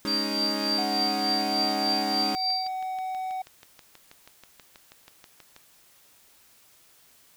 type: chord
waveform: sawtooth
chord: Ab suspended fourth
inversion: none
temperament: equal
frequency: 207.7 / 277.2 / 311.1 Hz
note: Ab3 / Db4 / Eb4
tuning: 0 / 0 / 0 cents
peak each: -29 dBFS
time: 0.05-2.35 s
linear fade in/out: 0 ms
type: tone with tremolo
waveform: sine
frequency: 4699 Hz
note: D8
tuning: in tune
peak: -23 dBFS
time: 0.07-2.68 s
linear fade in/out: 10 ms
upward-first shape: triangle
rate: 3.4 Hz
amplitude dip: 75%
type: tone with pitch glide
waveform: triangle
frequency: 740 to 750.8 Hz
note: F#5 to F#5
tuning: 0 to +25 cents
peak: -27 dBFS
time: 0.78-3.42 s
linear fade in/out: 5 ms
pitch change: +25 cents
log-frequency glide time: 0.95-1.95 s
type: click train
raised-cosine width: 0.2 ms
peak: -29 dBFS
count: 24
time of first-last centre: 1.86-5.564 s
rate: 6.21 Hz
effects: white hiss -58 dBFS RMS until 7.36 s